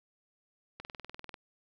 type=click train; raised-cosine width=0.3 ms; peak=-27 dBFS; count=12; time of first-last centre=0.8-1.342 s; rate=20.3 Hz; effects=none